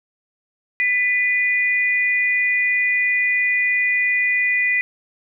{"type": "tone pair together", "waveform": "sine", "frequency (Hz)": [1993, 2450], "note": ["B6", "D#7"], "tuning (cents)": [15, -27], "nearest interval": "major third", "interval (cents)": 358, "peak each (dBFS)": [-17, -21], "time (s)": [0.8, 4.81], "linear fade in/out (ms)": 0, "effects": []}